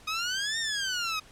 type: exponential two-way sweep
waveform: 15% pulse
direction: up then down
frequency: 1244.5 to 1850 to 1246 Hz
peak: -22 dBFS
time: 0.07-1.2 s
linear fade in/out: 10 ms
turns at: 0.59 s
effects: pink hiss -54 dBFS RMS until 1.31 s + low-pass 9000 Hz 12 dB/octave